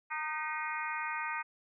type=harmonic tone with a mistuned harmonic; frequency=307.4 Hz; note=D#4; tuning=21 cents flat; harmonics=3 / 4 / 5 / 6 / 7 / 8; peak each=-39 / -40 / -41 / -42 / -42 / -43 dBFS; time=0.1-1.43 s; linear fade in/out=20 ms; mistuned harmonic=6; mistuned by=+50 cents; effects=none